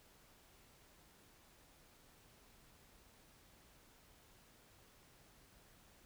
silence, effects pink hiss -66 dBFS RMS until 6.05 s

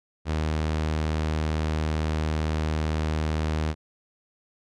sawtooth tone, 77.78 Hz, D#2, in tune, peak -20 dBFS, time 0.25-3.75 s, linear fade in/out 50 ms, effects low-pass 6000 Hz 12 dB/octave

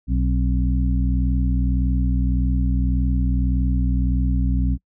harmonic tone with a mistuned harmonic, 61.74 Hz, B1, in tune, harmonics 1 / 2 / 3 / 4, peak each -18 / -26 / -26 / -27 dBFS, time 0.07-4.78 s, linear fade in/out 50 ms, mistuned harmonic 4, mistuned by +120 cents, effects noise-tail reverb RT60 0.1 s tail -25 dB re dry

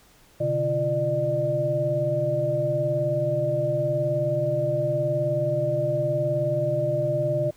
sine tone cluster, 126 / 145.1 / 342.6 / 601 Hz, B2 / D3 / F4 / D5, +35 / -21 / -33 / +40 cents, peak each -29 / -29 / -32 / -23 dBFS, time 0.4-7.51 s, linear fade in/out 10 ms, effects pink hiss -56 dBFS RMS until 7.56 s

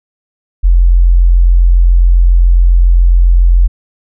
sine tone, 43.65 Hz, F1, in tune, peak -3 dBFS, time 0.63-3.68 s, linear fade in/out 20 ms, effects none

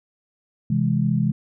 sine chord, C augmented, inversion none, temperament equal with one note detuned, 130.81 / 164.24 / 207.7 Hz, C3 / E3 / G#3, 0 / -6 / 0 cents, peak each -22 / -22 / -22 dBFS, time 0.7-1.32 s, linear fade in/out 5 ms, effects none

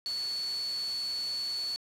sine tone in noise, 4435 Hz, C#8, in tune, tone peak -31 dBFS, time 0.06-1.76 s, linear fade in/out 0 ms, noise white, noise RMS -45 dBFS, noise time 0.06-1.76 s, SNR +11 dB, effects low-pass 10000 Hz 12 dB/octave

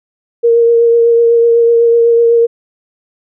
sine tone with vibrato, 466.2 Hz, A#4, in tune, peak -5 dBFS, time 0.43-2.47 s, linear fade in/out 20 ms, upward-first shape triangle, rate 8 Hz, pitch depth 19 cents each way, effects none

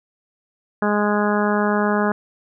harmonic tone, 207.7 Hz, G#3, in tune, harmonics 1 / 2 / 3 / 4 / 5 / 6 / 7 / 8, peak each -20 / -23 / -25 / -26 / -27 / -28 / -28 / -29 dBFS, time 0.82-2.12 s, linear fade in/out 2 ms, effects none

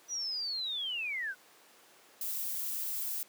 sine linear sweep, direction down, 5920 to 1447 Hz, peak -33 dBFS, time 0.08-1.35 s, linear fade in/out 50 ms
violet noise, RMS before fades -36 dBFS, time 2.21-3.23 s, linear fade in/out 2 ms
effects pink hiss -59 dBFS RMS until 3.28 s + high-pass 400 Hz 12 dB/octave

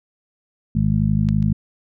harmonic tone, 51.91 Hz, G#1, in tune, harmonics 1 / 2 / 3 / 4, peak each -25 / -21 / -19 / -20 dBFS, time 0.75-1.53 s, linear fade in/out 5 ms
clicks, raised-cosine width 0.2 ms, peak -18 / -26 dBFS, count 2, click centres 1.288 / 1.426 s
effects none

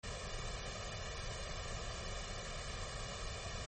pink noise with comb filter, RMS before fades -43 dBFS, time 0.03-3.66 s, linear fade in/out 10 ms, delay 1.7 ms, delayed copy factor +0.9, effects MP3 32 kbps

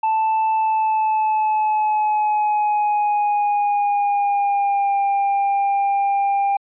triangle tone with pitch glide, 880 to 797.7 Hz, A5 to G5, 0 to +30 cents, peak -14 dBFS, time 0.03-6.57 s, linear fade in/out 5 ms, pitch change -170 cents, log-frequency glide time 0.54-4.97 s, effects resampled to 8000 Hz

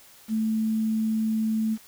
sine tone with quantisation, 220 Hz, A3, in tune, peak -22 dBFS, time 0.28-1.78 s, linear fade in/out 50 ms, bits 8, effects white hiss -52 dBFS RMS until 1.87 s

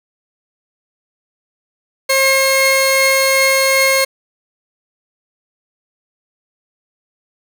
sawtooth tone pair together, 536.6 / 2149 Hz, C5 / C7, +44 / +46 cents, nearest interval 2 octaves, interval 2402 cents, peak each -10 dBFS, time 2.09-4.05 s, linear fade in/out 10 ms, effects none

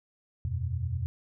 sine chord, E suspended second, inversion none, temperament equal, 82.41 / 92.5 / 123.47 Hz, E2 / F#2 / B2, 0 / 0 / 0 cents, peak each -33 / -33 / -33 dBFS, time 0.45-1.06 s, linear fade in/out 0 ms, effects none

